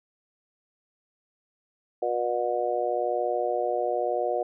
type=harmonic tone; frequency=120.9 Hz; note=B2; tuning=36 cents flat; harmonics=3 / 4 / 5 / 6; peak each=-32 / -29 / -29 / -29 dBFS; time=2.02-4.43 s; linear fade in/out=5 ms; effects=none